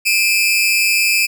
sawtooth tone pair together, 2388 / 2582 Hz, D7 / E7, +28 / -37 cents, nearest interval minor second, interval 135 cents, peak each -12 dBFS, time 0.05-1.27 s, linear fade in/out 20 ms, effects none

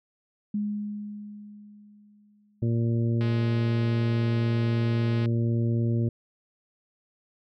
sine tone with exponential decay, 207.7 Hz, G#3, in tune, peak -24 dBFS, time 0.54-2.71 s, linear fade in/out 5 ms, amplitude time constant 470 ms
harmonic tone, 116.2 Hz, A#2, 5 cents flat, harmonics 1 / 2 / 3 / 4 / 5, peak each -23 / -29 / -33 / -41 / -43 dBFS, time 2.62-6.09 s, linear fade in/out 5 ms
click train, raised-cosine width 0.3 ms, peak -24 dBFS, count 431, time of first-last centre 3.21-5.258 s, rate 210 Hz
effects none

